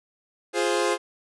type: chord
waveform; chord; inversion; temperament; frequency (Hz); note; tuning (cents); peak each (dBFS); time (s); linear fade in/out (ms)
sawtooth; F minor; none; equal; 349.2 / 415.3 / 523.3; F4 / Ab4 / C5; 0 / 0 / 0; -22; 0.53-0.98; 50
effects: resampled to 24000 Hz